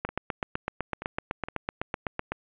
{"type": "two click trains", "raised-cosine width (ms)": 0.5, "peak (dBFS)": [-13, -20], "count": [19, 4], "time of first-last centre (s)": [[0.05, 2.32], [0.09, 1.485]], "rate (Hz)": [7.93, 2.15], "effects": ["resampled to 8000 Hz", "7-bit"]}